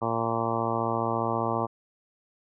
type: harmonic tone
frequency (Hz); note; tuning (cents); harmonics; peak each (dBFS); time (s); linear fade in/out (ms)
114.8; A#2; -26; 1 / 2 / 3 / 4 / 5 / 6 / 7 / 8 / 9 / 10; -34 / -34 / -34 / -34 / -34 / -34 / -34 / -34 / -34 / -34; 0.01-1.67; 20
effects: none